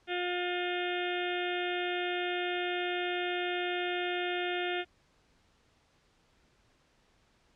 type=harmonic tone; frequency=356 Hz; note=F4; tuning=33 cents sharp; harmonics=1 / 2 / 4 / 5 / 6 / 7 / 8 / 9 / 10; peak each=-34 / -37 / -40 / -41 / -42 / -42 / -43 / -44 / -44 dBFS; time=0.07-4.85 s; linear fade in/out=50 ms; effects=pink hiss -68 dBFS RMS until 7.55 s + low-pass 6000 Hz 12 dB/octave